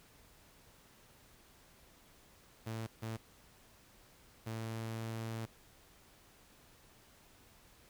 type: tone bursts at uneven times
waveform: sawtooth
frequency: 112.6 Hz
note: A2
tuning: 40 cents sharp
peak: -35 dBFS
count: 3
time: 2.66-2.87 / 3.02-3.17 / 4.46-5.46 s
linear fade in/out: 10 ms
effects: pink hiss -63 dBFS RMS until 7.89 s